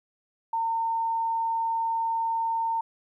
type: tone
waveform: sine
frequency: 910 Hz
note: A#5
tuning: 42 cents flat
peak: -24 dBFS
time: 0.53-2.81 s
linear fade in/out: 5 ms
effects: 11-bit